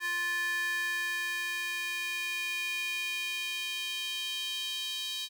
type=tone with high-pass filter sweep; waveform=square; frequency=349.2 Hz; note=F4; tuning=in tune; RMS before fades=-34 dBFS; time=0-5.29 s; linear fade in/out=50 ms; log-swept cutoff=1600 to 3500 Hz; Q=4.1; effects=none